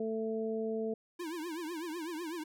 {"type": "harmonic tone", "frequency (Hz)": 221.7, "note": "A3", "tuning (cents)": 13, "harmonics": [1, 2, 3], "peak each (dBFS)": [-37, -34, -43], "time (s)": [0, 0.94], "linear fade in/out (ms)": 5}
{"type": "tone with vibrato", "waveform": "square", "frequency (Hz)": 329.6, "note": "E4", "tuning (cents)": 0, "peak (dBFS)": -38, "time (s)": [1.19, 2.44], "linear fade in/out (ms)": 10, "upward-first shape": "triangle", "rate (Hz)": 8, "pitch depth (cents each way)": 170}
{"effects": []}